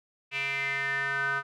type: tone with band-pass filter sweep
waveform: square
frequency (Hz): 138.59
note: C#3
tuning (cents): 0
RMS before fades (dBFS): -30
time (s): 0.31-1.43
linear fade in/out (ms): 50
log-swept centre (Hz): 2500 to 1400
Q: 7.2
effects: none